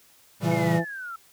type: chord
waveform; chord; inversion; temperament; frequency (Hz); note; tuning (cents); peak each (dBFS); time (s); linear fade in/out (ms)
square; A# diminished seventh; none; equal; 116.54 / 138.59 / 164.81 / 196; A#2 / C#3 / E3 / G3; 0 / 0 / 0 / 0; -31; 0.4-0.81; 50
type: harmonic tone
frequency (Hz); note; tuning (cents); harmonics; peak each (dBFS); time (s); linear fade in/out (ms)
167.6; E3; +29; 1 / 2 / 3 / 4 / 5; -25 / -28 / -30 / -31 / -32; 0.43-0.85; 50
type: linear sweep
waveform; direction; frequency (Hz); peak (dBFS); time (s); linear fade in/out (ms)
sine; down; 2193 to 1311; -33; 0.51-1.16; 5
effects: white hiss -57 dBFS RMS until 1.32 s